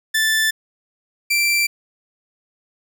sawtooth tone pair in turn, 1760 / 2349 Hz, A6 / D7, 0 / 0 cents, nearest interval perfect fourth, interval 500 cents, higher second, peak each -12 dBFS, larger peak neither, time 0.14-0.51 / 1.3-1.67 s, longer neither, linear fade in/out 10 ms, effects none

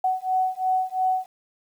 sine beating tone pair, 746 / 748.9 Hz, F#5 / F#5, +14 / +21 cents, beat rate 2.9 Hz, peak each -24 dBFS, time 0.04-1.26 s, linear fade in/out 5 ms, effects 9-bit

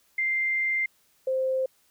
sine tone pair in turn, 2093 / 523.2 Hz, C7 / C5, 0 / 0 cents, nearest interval 2 octaves, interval 2400 cents, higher first, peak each -23 / -23 dBFS, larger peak neither, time 0.18-0.86 / 1.27-1.66 s, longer first, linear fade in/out 5 ms, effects white hiss -65 dBFS RMS until 1.9 s

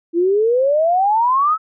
sine exponential sweep, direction up, 330 to 1318.5 Hz, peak -12 dBFS, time 0.13-1.58 s, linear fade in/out 50 ms, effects none

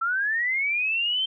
sine linear sweep, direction up, 1318.5 to 3136 Hz, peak -22 dBFS, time 0.01-1.26 s, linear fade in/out 10 ms, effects none

